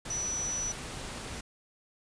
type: tone in noise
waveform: sine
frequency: 5920 Hz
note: F#8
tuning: in tune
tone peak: -31 dBFS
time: 0.1-0.72 s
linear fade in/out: 5 ms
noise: pink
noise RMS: -40 dBFS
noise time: 0.05-1.41 s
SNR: +6 dB
effects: resampled to 22050 Hz